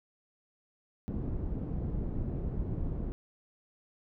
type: low-pass noise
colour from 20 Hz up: pink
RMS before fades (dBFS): -34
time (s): 1.08-3.12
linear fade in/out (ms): 0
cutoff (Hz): 280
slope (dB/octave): 12
effects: none